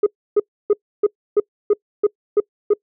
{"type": "tone bursts", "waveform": "sine", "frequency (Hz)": 415.3, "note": "G#4", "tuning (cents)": 0, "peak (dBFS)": -8, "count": 9, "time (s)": [0.03, 2.736], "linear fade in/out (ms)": 5, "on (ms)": 34, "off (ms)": 300, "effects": ["noise-tail reverb RT60 0.1 s tail -26 dB re dry", "tanh soft clip ceiling -9 dBFS"]}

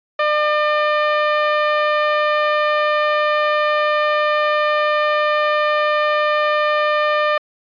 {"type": "tone with low-pass filter", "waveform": "5% pulse", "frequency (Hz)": 601, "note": "D5", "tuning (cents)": 40, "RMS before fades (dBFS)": -17, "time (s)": [0.19, 7.38], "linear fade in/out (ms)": 5, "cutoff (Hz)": 1400, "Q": 0.82, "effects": ["resampled to 11025 Hz"]}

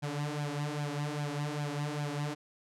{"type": "tone with flanger", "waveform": "sawtooth", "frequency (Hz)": 146.83, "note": "D3", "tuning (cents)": 0, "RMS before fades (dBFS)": -35, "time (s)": [0.02, 2.35], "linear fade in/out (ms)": 20, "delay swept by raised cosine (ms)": [1.2, 5.8], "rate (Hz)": 2.5, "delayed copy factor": 0.75, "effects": ["low-pass 9000 Hz 12 dB/octave"]}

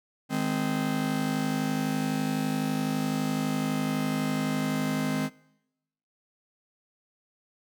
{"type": "chord", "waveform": "45% pulse", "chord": "Ab major", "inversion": "second", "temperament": "just", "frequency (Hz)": [155.74, 207.7, 259.6], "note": ["Eb3", "Ab3", "C4"], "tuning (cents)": [2, 0, -13], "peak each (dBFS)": [-32, -31, -29], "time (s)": [0.29, 5.3], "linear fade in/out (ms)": 50, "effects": ["noise-tail reverb RT60 0.9 s tail -23 dB re dry"]}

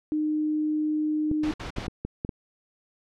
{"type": "tone", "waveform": "sine", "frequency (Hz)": 305.7, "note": "D#4", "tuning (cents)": -30, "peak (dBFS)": -23, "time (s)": [0.12, 1.51], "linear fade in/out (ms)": 0}
{"type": "clicks", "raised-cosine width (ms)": 3, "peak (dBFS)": -17, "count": 6, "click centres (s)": [1.314, 1.784, 1.881, 2.05, 2.249, 2.292]}
{"type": "noise bursts", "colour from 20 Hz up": "pink", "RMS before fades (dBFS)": -35, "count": 3, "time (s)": [1.43, 1.87], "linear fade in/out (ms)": 5, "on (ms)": 110, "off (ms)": 55}
{"effects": ["low-pass 4000 Hz 12 dB/octave"]}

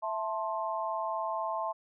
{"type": "chord", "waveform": "sine", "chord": "A minor", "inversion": "second", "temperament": "just", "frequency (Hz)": [660, 880, 1056], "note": ["E5", "A5", "C6"], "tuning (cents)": [2, 0, 16], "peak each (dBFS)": [-35, -35, -35], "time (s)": [0.02, 1.73], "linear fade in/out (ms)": 20, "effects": []}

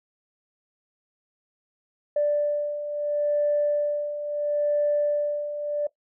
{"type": "beating tone pair", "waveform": "sine", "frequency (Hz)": [587.3, 588.04], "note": ["D5", "D5"], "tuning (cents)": [0, 2], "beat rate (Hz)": 0.74, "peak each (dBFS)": [-28, -22], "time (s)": [2.16, 5.87], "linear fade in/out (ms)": 5, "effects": ["noise-tail reverb RT60 0.1 s tail -18 dB re dry", "tanh soft clip ceiling -14 dBFS"]}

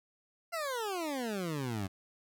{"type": "exponential sweep", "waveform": "20% pulse", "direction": "down", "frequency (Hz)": [698.5, 91.6], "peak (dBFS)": -29, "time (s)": [0.52, 1.88], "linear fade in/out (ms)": 20, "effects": []}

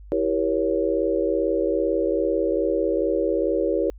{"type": "chord", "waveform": "sine", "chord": "E diminished seventh", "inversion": "none", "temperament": "equal with one note detuned", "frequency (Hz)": [329.6, 392, 476.5, 554.4], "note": ["E4", "G4", "Bb4", "Db5"], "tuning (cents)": [0, 0, 38, 0], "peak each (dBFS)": -25, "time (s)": [0.12, 3.9], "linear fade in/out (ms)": 0, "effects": ["added 50 Hz sine -40 dBFS peak until 3.98 s"]}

